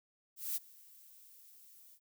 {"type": "noise with ADSR envelope", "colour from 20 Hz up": "violet", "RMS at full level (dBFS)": -35, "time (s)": [0.36, 2], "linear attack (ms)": 200, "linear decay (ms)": 25, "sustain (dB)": -24, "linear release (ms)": 68, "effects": []}